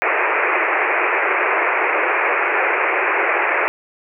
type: band-pass noise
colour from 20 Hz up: white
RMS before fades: -18 dBFS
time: 0.02-3.68 s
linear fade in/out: 0 ms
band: 330 to 2500 Hz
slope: 96 dB/octave
effects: none